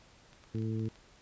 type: clicks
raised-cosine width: 0.2 ms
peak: -38 dBFS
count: 9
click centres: 0.331 / 0.439 / 0.554 / 0.585 / 0.622 / 0.795 / 0.856 / 0.89 / 0.957 s
type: harmonic tone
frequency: 110.8 Hz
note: A2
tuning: 13 cents sharp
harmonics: 1 / 2 / 3 / 4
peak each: -33 / -37 / -40 / -45 dBFS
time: 0.54-0.89 s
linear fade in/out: 10 ms
effects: pink hiss -60 dBFS RMS until 1.21 s + resampled to 16000 Hz